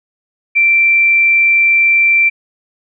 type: tone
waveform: sine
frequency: 2349 Hz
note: D7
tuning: in tune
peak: -7 dBFS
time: 0.55-2.3 s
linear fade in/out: 20 ms
effects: none